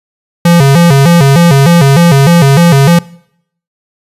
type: tone with vibrato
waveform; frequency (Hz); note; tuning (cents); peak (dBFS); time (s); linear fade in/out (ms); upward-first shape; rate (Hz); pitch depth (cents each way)
square; 153.6; D#3; -22; -3; 0.45-2.99; 5; square; 3.3; 190
effects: noise-tail reverb RT60 0.7 s tail -22 dB re dry + resampled to 32000 Hz